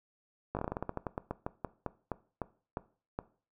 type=slowing click train; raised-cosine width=1 ms; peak=-20 dBFS; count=21; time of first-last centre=0.55-3.189 s; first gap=18 ms; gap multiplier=1.18; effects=noise-tail reverb RT60 0.4 s tail -18 dB re dry